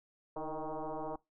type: tone with frequency modulation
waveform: sine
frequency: 163.2 Hz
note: E3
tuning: 17 cents flat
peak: -36 dBFS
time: 0.36-1.16 s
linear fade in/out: 5 ms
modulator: 156 Hz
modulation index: 5.6
effects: noise-tail reverb RT60 0.2 s tail -22 dB re dry